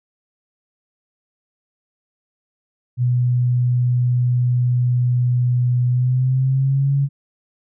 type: tone with pitch glide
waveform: sine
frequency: 123.47 to 139.39 Hz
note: B2 to C#3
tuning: 0 to +10 cents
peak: -14 dBFS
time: 2.97-7.09 s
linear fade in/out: 50 ms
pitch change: +210 cents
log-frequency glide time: 5.88-6.94 s
effects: none